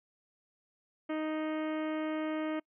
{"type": "harmonic tone", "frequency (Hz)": 311.1, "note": "D#4", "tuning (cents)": 0, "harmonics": [1, 2, 3, 4, 5, 6, 7, 8, 9, 10], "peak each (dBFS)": [-33, -38, -47, -45, -50, -50, -49, -56, -57, -56], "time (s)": [1.09, 2.6], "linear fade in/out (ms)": 10, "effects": ["noise-tail reverb RT60 0.1 s tail -26 dB re dry"]}